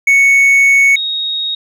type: tone pair in turn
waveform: triangle / sine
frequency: 2217 / 3755 Hz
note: C#7 / A#7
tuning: 0 / +12 cents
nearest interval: major sixth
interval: 912 cents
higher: second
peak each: -4 / -15 dBFS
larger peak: first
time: 0.07-0.96 / 0.96-1.55 s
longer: first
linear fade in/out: 5 ms
effects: none